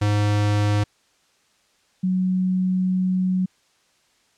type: tone pair in turn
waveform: square / sine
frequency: 103.83 / 185 Hz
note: G#2 / F#3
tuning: 0 / 0 cents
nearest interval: minor seventh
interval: 1000 cents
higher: second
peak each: -18 dBFS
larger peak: neither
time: 0.01-0.84 / 2.03-3.46 s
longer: second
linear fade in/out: 10 ms
effects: white hiss -62 dBFS RMS until 4.37 s + low-pass 7000 Hz 12 dB/octave